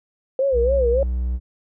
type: tone with vibrato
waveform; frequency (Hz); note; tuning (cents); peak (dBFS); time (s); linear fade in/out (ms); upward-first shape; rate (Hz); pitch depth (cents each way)
sine; 510; C5; -44; -16; 0.39-1.03; 2; sine; 3.5; 150
type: tone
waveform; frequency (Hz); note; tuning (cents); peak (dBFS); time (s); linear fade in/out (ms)
triangle; 61.74; B1; 0; -18; 0.52-1.4; 50
effects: none